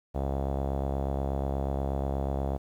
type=tone with low-pass filter; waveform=sawtooth; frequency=68.3 Hz; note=C#2; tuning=25 cents flat; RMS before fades=-30 dBFS; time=0.14-2.58 s; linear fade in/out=20 ms; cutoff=690 Hz; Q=2.9; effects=10-bit